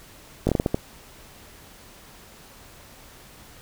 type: slowing click train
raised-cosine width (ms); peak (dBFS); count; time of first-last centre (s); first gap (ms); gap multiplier
2; -7; 7; 0.47-0.745; 20; 1.33
effects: pink hiss -48 dBFS RMS until 3.61 s